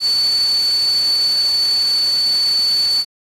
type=tone in noise; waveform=sine; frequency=4482 Hz; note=C#8; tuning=18 cents sharp; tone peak=-13 dBFS; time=0-3.05 s; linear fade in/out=50 ms; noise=white; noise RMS=-31 dBFS; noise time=0-3.05 s; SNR=+15 dB; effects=AAC 32 kbps